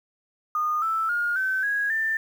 sine tone with pitch steps, 1225 / 1320.5 / 1423.5 / 1534.5 / 1654.2 / 1783.2 Hz, D#6 / E6 / F6 / G6 / G#6 / A6, -27 / +3 / +33 / -37 / -7 / +23 cents, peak -22 dBFS, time 0.55-2.17 s, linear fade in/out 2 ms, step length 270 ms, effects 8-bit

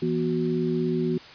sine tone cluster, 165.9 / 242.5 / 367.9 Hz, E3 / B3 / F#4, +11 / -31 / -10 cents, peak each -27 / -27 / -26 dBFS, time 0.02-1.18 s, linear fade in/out 5 ms, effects white hiss -45 dBFS RMS until 1.34 s + resampled to 11025 Hz

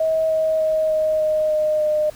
sine tone with pitch steps, 639 / 633.9 / 628.7 / 623.7 / 618.7 / 613.7 / 608.7 Hz, D#5 / D#5 / D#5 / D#5 / D#5 / D#5 / D#5, +46 / +32 / +18 / +4 / -10 / -24 / -38 cents, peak -16 dBFS, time 0-2.1 s, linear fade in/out 5 ms, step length 300 ms, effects pink hiss -45 dBFS RMS until 2.15 s

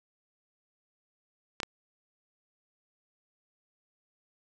clicks, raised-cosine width 0.2 ms, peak -14 dBFS, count 2, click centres 1.602 / 1.632 s, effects none

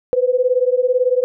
sine beating tone pair, 493.9 / 511.9 Hz, B4 / C5, 0 / -38 cents, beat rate 18 Hz, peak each -16 dBFS, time 0.13-1.24 s, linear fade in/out 0 ms, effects none

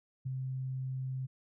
sine tone with ADSR envelope, 130.81 Hz, C3, in tune, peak -31 dBFS, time 0.25-1.27 s, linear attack 17 ms, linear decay 8 ms, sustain -3 dB, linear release 20 ms, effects none

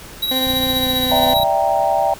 square tone with tremolo, 3865 Hz, B7, 38 cents flat, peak -16 dBFS, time 0.22-1.44 s, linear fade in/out 10 ms, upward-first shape triangle, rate 15 Hz, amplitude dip 60%
20% pulse tone with pitch glide, 260 to 254.4 Hz, C4 to C4, -11 to -48 cents, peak -15 dBFS, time 0.31-1.34 s, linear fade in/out 5 ms, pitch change -37 cents, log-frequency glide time 0.65-1.17 s
click train, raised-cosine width 5 ms, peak -17 dBFS, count 30, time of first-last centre 0.47-1.433 s, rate 30.1 Hz
sine chord, E half-diminished seventh, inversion third, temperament equal, 587.3 / 659.3 / 784 / 932.3 Hz, D5 / E5 / G5 / Bb5, 0 / 0 / 0 / 0 cents, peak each -21 / -19 / -17 / -22 dBFS, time 1.11-2.14 s, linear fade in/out 5 ms
effects pink hiss -37 dBFS RMS until 2.19 s

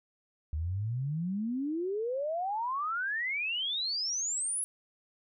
sine exponential sweep, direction up, 73.42 to 10740 Hz, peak -30 dBFS, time 0.53-4.64 s, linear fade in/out 0 ms, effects none

